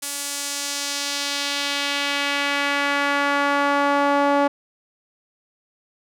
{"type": "tone with band-pass filter sweep", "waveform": "sawtooth", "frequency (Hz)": 284.1, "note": "C#4", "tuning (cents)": 43, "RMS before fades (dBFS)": -22, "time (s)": [0.02, 4.48], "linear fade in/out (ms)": 10, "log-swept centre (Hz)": [9300, 760], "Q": 1.2, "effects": []}